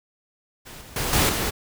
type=noise with level steps; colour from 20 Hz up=pink; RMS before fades=-41 / -44 / -26 / -19 / -25 dBFS; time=0.65-1.51 s; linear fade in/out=20 ms; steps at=0.81 / 0.96 / 1.13 / 1.29 s; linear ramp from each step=2 ms; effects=none